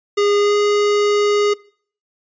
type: tone with pitch glide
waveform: square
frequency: 409 to 412.8 Hz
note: G#4 to G#4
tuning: -26 to -10 cents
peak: -14 dBFS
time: 0.17-1.54 s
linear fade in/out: 10 ms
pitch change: +16 cents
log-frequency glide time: 0.38-0.55 s
effects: noise-tail reverb RT60 0.5 s tail -22 dB re dry + resampled to 16000 Hz